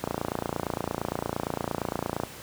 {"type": "click train", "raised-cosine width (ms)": 1, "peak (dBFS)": -13, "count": 64, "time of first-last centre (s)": [0.04, 2.235], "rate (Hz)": 28.7, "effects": ["pink hiss -43 dBFS RMS until 2.42 s", "high-pass 80 Hz 12 dB/octave"]}